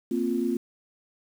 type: chord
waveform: sine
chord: Bb suspended second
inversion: none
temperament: equal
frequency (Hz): 233.1 / 261.6 / 349.2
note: Bb3 / C4 / F4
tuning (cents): 0 / 0 / 0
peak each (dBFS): -28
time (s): 0.11-0.57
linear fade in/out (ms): 5
effects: 8-bit